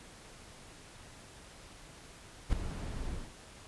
brown noise with ADSR envelope, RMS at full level -27 dBFS, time 2.49-3.33 s, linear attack 38 ms, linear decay 4 ms, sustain -11 dB, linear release 210 ms, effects pink hiss -53 dBFS RMS until 3.67 s + resampled to 24000 Hz

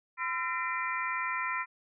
harmonic tone with a mistuned harmonic, 340 Hz, F4, 46 cents flat, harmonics 3 / 4 / 5 / 6 / 7, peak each -35 / -36 / -37 / -38 / -38 dBFS, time 0.17-1.66 s, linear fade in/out 50 ms, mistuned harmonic 5, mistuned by +120 cents, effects none

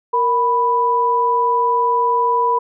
sine tone pair together, 466.2 / 987.8 Hz, A#4 / B5, 0 / 0 cents, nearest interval octave + minor second, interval 1300 cents, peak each -20 / -14 dBFS, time 0.13-2.59 s, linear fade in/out 10 ms, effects none

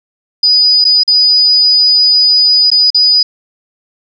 sine tone with dropouts, 4953 Hz, D#8, 9 cents flat, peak -5 dBFS, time 0.43-3.23 s, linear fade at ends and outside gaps 5 ms, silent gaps 0.843-0.85 / 1.035-1.077 / 2.703-2.715 / 2.904-2.945 s, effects none

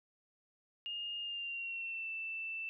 sine tone with pitch glide, 2835 to 2660 Hz, F7 to E7, +25 to +15 cents, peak -38 dBFS, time 0.86-2.69 s, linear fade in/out 0 ms, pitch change -110 cents, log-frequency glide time 1.2-2.1 s, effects none

